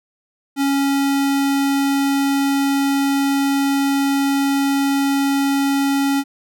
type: tone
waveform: square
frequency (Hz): 277.2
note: C#4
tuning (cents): 0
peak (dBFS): -16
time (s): 0.56-6.24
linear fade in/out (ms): 50
effects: none